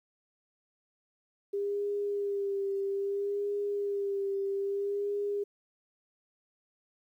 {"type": "tone with vibrato", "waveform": "sine", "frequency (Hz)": 400.6, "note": "G4", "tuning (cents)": 38, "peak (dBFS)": -29, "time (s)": [1.53, 5.44], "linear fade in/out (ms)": 10, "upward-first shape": "sine", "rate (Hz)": 0.61, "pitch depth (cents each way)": 30, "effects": ["11-bit"]}